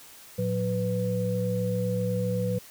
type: tone cluster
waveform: sine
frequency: 112.8 / 180.6 / 496.2 Hz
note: A2 / F#3 / B4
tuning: +44 / -42 / +8 cents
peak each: -29 dBFS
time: 0.38-2.59 s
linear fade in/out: 10 ms
effects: white hiss -49 dBFS RMS until 2.7 s